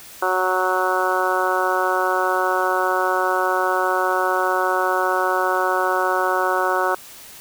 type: harmonic tone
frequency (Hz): 185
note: F#3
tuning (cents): 0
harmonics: 2 / 3 / 4 / 5 / 6 / 7 / 8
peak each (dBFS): -25 / -25 / -25 / -25 / -25 / -25 / -25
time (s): 0.22-6.95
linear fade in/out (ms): 5
effects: white hiss -41 dBFS RMS until 7.4 s